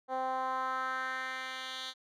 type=tone with band-pass filter sweep; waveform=10% pulse; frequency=260 Hz; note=C4; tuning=11 cents flat; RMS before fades=-36 dBFS; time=0.08-1.94 s; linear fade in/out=50 ms; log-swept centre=670 to 3700 Hz; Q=2.4; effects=none